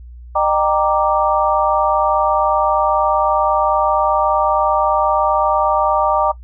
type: chord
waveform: sine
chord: Eb major seventh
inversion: none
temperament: equal with one note detuned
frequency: 609.1 / 784 / 932.3 / 1174.7 Hz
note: Eb5 / G5 / Bb5 / D6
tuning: -37 / 0 / 0 / 0 cents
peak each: -18 dBFS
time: 0.35-6.32 s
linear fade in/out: 10 ms
effects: noise-tail reverb RT60 0.1 s tail -18 dB re dry + added 60 Hz sine -33 dBFS peak until 6.43 s